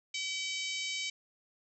harmonic tone with a mistuned harmonic, 764 Hz, G5, 45 cents flat, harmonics 3 / 4 / 5 / 6 / 7 / 8 / 9 / 10, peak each -38 / -40 / -42 / -44 / -45 / -46 / -47 / -48 dBFS, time 0.14-1.1 s, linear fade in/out 5 ms, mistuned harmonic 9, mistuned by -39 cents, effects none

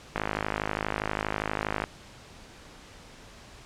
click train, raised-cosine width 0.5 ms, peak -12 dBFS, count 89, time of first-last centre 0.16-1.839 s, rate 52.4 Hz, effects pink hiss -49 dBFS RMS until 3.65 s + low-pass 7000 Hz 12 dB/octave

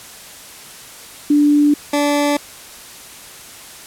sine / 20% pulse tone pair in turn, 292.9 / 290 Hz, D4 / D4, -5 / -22 cents, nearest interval unison, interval 17 cents, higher first, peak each -9 dBFS, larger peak neither, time 1.3-1.74 / 1.93-2.37 s, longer neither, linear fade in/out 5 ms, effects white hiss -37 dBFS RMS until 3.86 s + low-pass 12000 Hz 12 dB/octave

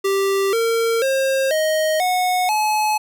square tone with pitch steps, 391.8 / 457.9 / 535.2 / 625.5 / 731.1 / 854.5 Hz, G4 / A#4 / C5 / D#5 / F#5 / G#5, -1 / -31 / +39 / +9 / -21 / +49 cents, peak -17 dBFS, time 0.04-2.98 s, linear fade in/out 10 ms, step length 490 ms, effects none

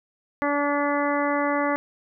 harmonic tone, 288 Hz, D4, 34 cents flat, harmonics 1 / 2 / 3 / 4 / 5 / 6 / 7, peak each -26 / -26 / -29 / -28 / -34 / -33 / -32 dBFS, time 0.42-1.76 s, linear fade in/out 0 ms, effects none

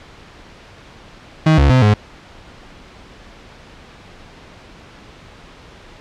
35% pulse tone with pitch steps, 157.4 / 70.5 / 128.7 / 104.9 Hz, D#3 / C#2 / C3 / G#2, +20 / +30 / -28 / +18 cents, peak -7 dBFS, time 1.46-1.94 s, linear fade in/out 5 ms, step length 120 ms, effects pink hiss -41 dBFS RMS until 6 s + low-pass 4000 Hz 12 dB/octave

